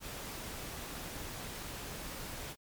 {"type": "noise", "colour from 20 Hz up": "pink", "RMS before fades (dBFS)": -43, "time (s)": [0, 2.56], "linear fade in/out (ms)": 50, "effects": ["MP3 96 kbps"]}